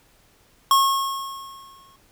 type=tone with exponential decay; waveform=square; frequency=1089 Hz; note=C#6; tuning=31 cents flat; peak=-13 dBFS; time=0.71-1.96 s; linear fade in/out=1 ms; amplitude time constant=270 ms; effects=pink hiss -58 dBFS RMS until 2.11 s